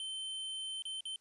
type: tone with dropouts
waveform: square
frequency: 3089 Hz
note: G7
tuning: 26 cents flat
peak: -39 dBFS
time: 0-1.16 s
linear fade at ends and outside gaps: 1 ms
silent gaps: 0.822-0.853 / 1.007-1.054 s
effects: white hiss -73 dBFS RMS until 1.2 s + resampled to 24000 Hz

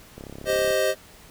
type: click train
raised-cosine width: 2 ms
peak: -25 dBFS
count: 19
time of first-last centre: 0.18-0.706 s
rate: 34.2 Hz
type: chord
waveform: square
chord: C minor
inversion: second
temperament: equal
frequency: 392 / 523.3 / 622.3 Hz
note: G4 / C5 / Eb5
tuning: 0 / 0 / 0 cents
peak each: -28 / -25 / -24 dBFS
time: 0.45-0.95 s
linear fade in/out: 50 ms
effects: pink hiss -49 dBFS RMS until 1.3 s

